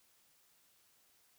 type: silence
effects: white hiss -70 dBFS RMS until 1.38 s